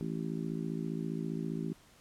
harmonic tone, 55 Hz, A1, in tune, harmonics 3 / 4 / 5 / 6 / 7, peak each -37 / -39 / -41 / -43 / -44 dBFS, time 0.01-1.73 s, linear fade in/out 0 ms, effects pink hiss -61 dBFS RMS until 2 s + low-pass 12000 Hz 12 dB/octave

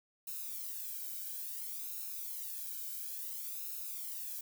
violet noise with flanger, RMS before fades -42 dBFS, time 0.27-4.41 s, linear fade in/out 5 ms, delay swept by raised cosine 0.75 to 1.32 ms, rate 0.58 Hz, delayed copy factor +1, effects none

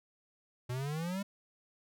square exponential sweep, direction up, 120.7 to 203.3 Hz, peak -35 dBFS, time 0.69-1.23 s, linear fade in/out 10 ms, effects none

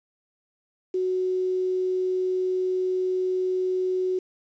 sine tone with quantisation, 370 Hz, F#4, in tune, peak -22 dBFS, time 0.94-4.19 s, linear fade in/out 5 ms, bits 8, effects resampled to 16000 Hz

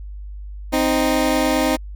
20% pulse tone pair together, 261.6 / 311.1 Hz, C4 / D#4, 0 / 0 cents, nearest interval minor third, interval 300 cents, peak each -14 dBFS, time 0.72-1.77 s, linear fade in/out 20 ms, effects added 50 Hz sine -30 dBFS peak until 1.95 s

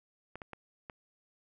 clicks, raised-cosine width 0.5 ms, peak -28 dBFS, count 4, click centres 0.356 / 0.418 / 0.533 / 0.898 s, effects none

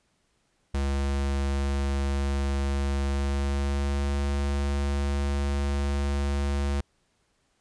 square tone with pitch glide, 69.3 to 70.35 Hz, C#2 to C#2, 0 to +26 cents, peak -25 dBFS, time 0.74-6.81 s, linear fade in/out 5 ms, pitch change +26 cents, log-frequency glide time 3.05-4.16 s, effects pink hiss -70 dBFS RMS until 7.6 s + resampled to 22050 Hz

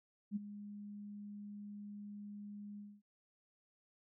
sine tone with ADSR envelope, 205.5 Hz, G#3, 18 cents flat, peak -33 dBFS, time 0.31-3.02 s, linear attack 50 ms, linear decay 19 ms, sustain -13 dB, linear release 240 ms, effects none

